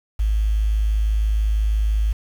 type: tone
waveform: sine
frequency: 53 Hz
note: G#1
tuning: 36 cents sharp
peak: -16 dBFS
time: 0.19-2.13 s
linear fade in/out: 10 ms
effects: 7-bit